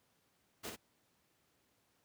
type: noise with echo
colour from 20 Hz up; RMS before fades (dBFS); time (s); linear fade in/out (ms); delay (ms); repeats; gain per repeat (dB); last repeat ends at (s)
pink; -43; 0.63-0.71; 20; 55; 1; -5; 0.765
effects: pink hiss -75 dBFS RMS until 2.04 s + high-pass 100 Hz 12 dB/octave